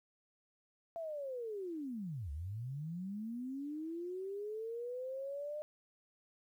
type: linear two-way sweep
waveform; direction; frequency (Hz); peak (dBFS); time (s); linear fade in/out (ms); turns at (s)
sine; down then up; 680 to 68 to 608; -39; 0.96-5.62; 0; 2.31
effects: 12-bit